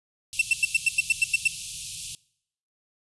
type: band-stop noise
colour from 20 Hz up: white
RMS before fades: -34 dBFS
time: 0.33-2.15 s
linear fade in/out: 0 ms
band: 170 to 2500 Hz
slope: 96 dB/octave
type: tone bursts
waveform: 45% pulse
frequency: 2686 Hz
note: E7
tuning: 32 cents sharp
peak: -17 dBFS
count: 10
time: 0.39-1.478 s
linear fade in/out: 5 ms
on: 26 ms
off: 92 ms
effects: noise-tail reverb RT60 0.7 s tail -23 dB re dry + resampled to 24000 Hz